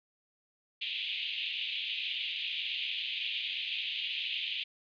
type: band-pass noise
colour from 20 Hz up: white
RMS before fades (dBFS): -36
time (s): 0.81-4.64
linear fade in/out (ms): 10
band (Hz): 2500 to 3500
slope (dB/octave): 48
effects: resampled to 11025 Hz